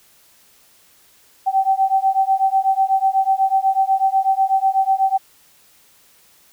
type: beating tone pair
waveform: sine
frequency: 768 / 776.1 Hz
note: G5 / G5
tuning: -36 / -18 cents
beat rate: 8.1 Hz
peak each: -17 dBFS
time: 1.46-5.18 s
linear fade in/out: 20 ms
effects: white hiss -53 dBFS RMS until 6.52 s